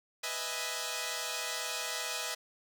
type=chord; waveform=5% pulse; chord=E major seventh; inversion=second; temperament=equal; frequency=493.9 / 622.3 / 659.3 / 830.6 Hz; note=B4 / D#5 / E5 / G#5; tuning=0 / 0 / 0 / 0 cents; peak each=-29 / -28 / -29 / -29 dBFS; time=0.23-2.35 s; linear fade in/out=10 ms; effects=none